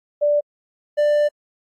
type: tone pair in turn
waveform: sine / triangle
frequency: 587.3 / 591.4 Hz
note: D5 / D5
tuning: 0 / +12 cents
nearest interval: unison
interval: 12 cents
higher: second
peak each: -14 / -12 dBFS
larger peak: second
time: 0.21-0.41 / 0.97-1.29 s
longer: second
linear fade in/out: 20 ms
effects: AAC 48 kbps